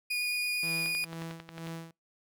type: tone with vibrato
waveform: 35% pulse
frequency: 2453 Hz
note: D#7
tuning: 25 cents flat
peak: -27 dBFS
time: 0.1-1.05 s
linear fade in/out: 10 ms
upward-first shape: sine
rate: 9.1 Hz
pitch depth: 8 cents each way
type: tone with tremolo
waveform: sawtooth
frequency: 164.81 Hz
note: E3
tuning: in tune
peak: -33 dBFS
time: 0.63-1.91 s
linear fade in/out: 2 ms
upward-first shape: sine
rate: 2.1 Hz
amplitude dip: 85%
type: click train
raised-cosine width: 0.3 ms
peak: -26 dBFS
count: 10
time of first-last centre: 0.86-1.671 s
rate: 11.1 Hz
effects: noise-tail reverb RT60 0.2 s tail -25 dB re dry